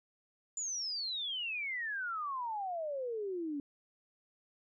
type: exponential sweep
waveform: sine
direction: down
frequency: 7140 to 277.2 Hz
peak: -35 dBFS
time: 0.57-3.6 s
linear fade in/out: 2 ms
effects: none